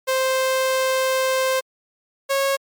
sawtooth tone pair in turn, 523.3 / 548.1 Hz, C5 / C#5, 0 / -20 cents, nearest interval minor second, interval 80 cents, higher second, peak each -14 dBFS, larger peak neither, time 0.07-1.61 / 2.29-2.57 s, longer first, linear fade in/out 20 ms, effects MP3 96 kbps

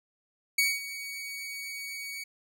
sawtooth tone with ADSR envelope, 2248 Hz, C#7, 24 cents sharp, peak -18 dBFS, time 0.58-2.24 s, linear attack 6 ms, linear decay 210 ms, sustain -15 dB, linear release 8 ms, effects none

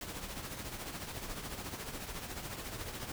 pink noise with tremolo, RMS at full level -40 dBFS, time 0.01-3.12 s, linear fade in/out 2 ms, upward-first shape triangle, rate 14 Hz, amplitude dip 60%, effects none

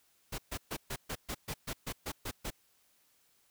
pink noise bursts, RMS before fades -38 dBFS, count 12, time 0.32-2.506 s, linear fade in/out 10 ms, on 63 ms, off 130 ms, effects white hiss -70 dBFS RMS until 3.5 s

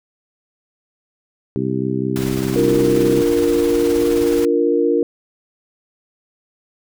harmonic tone, 65 Hz, C2, 11 cents flat, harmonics 2 / 3 / 4 / 5 / 6, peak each -24 / -24 / -24 / -24 / -24 dBFS, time 1.56-3.22 s, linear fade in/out 0 ms
pink noise with tremolo, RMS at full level -28 dBFS, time 2.16-4.45 s, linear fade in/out 0 ms, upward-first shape sine, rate 19 Hz, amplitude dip 35%
sine chord, Bb major, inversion first, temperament equal, 293.7 / 349.2 / 466.2 Hz, D4 / F4 / Bb4, 0 / 0 / 0 cents, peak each -19 / -18 / -16 dBFS, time 2.56-5.03 s, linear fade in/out 2 ms
effects none

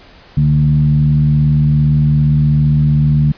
sine tone with frequency modulation, 146.4 Hz, D3, 5 cents flat, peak -8 dBFS, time 0.37-3.32 s, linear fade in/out 5 ms, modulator 77.5 Hz, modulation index 0.61, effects pink hiss -42 dBFS RMS until 3.37 s + resampled to 11025 Hz

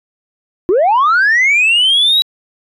sine linear sweep, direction up, 329.6 to 3918 Hz, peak -6 dBFS, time 0.69-2.22 s, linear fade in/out 0 ms, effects tanh soft clip ceiling -6 dBFS

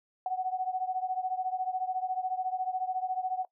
sine beating tone pair, 740 / 754 Hz, F#5 / F#5, 0 / +32 cents, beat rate 14 Hz, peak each -31 / -34 dBFS, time 0.26-3.45 s, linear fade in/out 2 ms, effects noise-tail reverb RT60 0.1 s tail -20 dB re dry

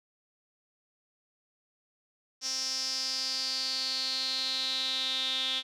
sawtooth tone with band-pass filter sweep, 261.7 Hz, C4, in tune, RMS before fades -32 dBFS, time 2.41-5.63 s, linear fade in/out 50 ms, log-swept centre 5500 to 3500 Hz, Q 8.5, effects none

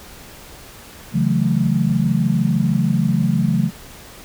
sine chord, F# minor seventh, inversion second, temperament equal with one note detuned, 138.59 / 164.81 / 185 / 218 Hz, C#3 / E3 / F#3 / A3, 0 / 0 / 0 / -16 cents, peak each -20 dBFS, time 1.12-3.71 s, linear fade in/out 50 ms, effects pink hiss -40 dBFS RMS until 4.24 s

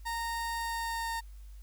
30% pulse tone with pitch glide, 925 to 917.5 Hz, A#5 to A#5, -14 to -28 cents, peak -30 dBFS, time 0.05-1.21 s, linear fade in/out 20 ms, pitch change -14 cents, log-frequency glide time 0.56-1.08 s, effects added 50 Hz sine -45 dBFS peak until 1.62 s + white hiss -66 dBFS RMS until 1.62 s

